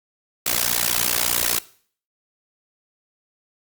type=noise with amplitude modulation; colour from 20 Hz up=white; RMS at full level=-17 dBFS; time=0.46-1.59 s; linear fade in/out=5 ms; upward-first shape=sine; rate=60 Hz; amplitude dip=95%; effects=noise-tail reverb RT60 0.5 s tail -19 dB re dry + Opus 48 kbps